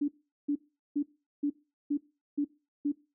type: tone bursts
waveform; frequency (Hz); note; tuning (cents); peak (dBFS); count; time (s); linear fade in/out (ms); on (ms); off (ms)
sine; 289.4; D4; -25; -25; 7; 0.01-2.921; 10; 73; 400
effects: noise-tail reverb RT60 0.3 s tail -20 dB re dry